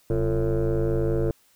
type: tone with frequency modulation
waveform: sine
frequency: 238 Hz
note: A#3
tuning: 36 cents sharp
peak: -18 dBFS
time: 0.1-1.31 s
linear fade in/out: 2 ms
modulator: 105 Hz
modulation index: 2.6
effects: tanh soft clip ceiling -19 dBFS + white hiss -61 dBFS RMS until 1.55 s